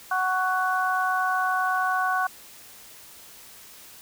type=harmonic tone; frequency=371.6 Hz; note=F#4; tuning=7 cents sharp; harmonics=2 / 3 / 4; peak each=-26 / -26 / -26 dBFS; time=0.11-2.27 s; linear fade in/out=5 ms; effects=white hiss -47 dBFS RMS until 4.01 s